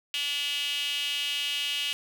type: tone with high-pass filter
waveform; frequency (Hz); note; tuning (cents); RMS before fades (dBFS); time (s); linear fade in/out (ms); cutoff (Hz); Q
sawtooth; 288; D4; -34; -30; 0.14-1.93; 0; 2900; 7.1
effects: none